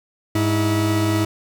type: tone pair together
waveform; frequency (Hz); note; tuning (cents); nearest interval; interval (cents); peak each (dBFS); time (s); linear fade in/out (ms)
40% pulse; 102.65 / 324.2; G#2 / E4; -20 / -29; octave + minor sixth; 1991; -19 / -19; 0.35-1.25; 5
effects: none